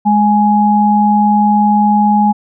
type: tone pair together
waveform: sine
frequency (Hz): 208.8 / 835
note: G#3 / G#5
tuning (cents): +10 / +9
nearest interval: 2 octaves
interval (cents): 2399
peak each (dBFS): -10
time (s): 0.05-2.33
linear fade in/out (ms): 20
effects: none